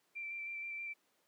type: tone with vibrato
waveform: sine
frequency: 2349 Hz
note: D7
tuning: in tune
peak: -40 dBFS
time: 0.15-0.94 s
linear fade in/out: 20 ms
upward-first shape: square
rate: 6.3 Hz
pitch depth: 13 cents each way
effects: pink hiss -75 dBFS RMS until 1.27 s + high-pass 300 Hz 12 dB/octave